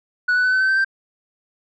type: tone with pitch steps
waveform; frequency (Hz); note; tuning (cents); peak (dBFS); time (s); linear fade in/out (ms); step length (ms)
sine; 1474 / 1489.4 / 1505 / 1520.7 / 1536.6 / 1552.7 / 1568.9; F#6 / F#6 / F#6 / F#6 / G6 / G6 / G6; -7 / +11 / +29 / +47 / -35 / -17 / +1; -12; 0.28-0.847; 10; 81
effects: tanh soft clip ceiling -14 dBFS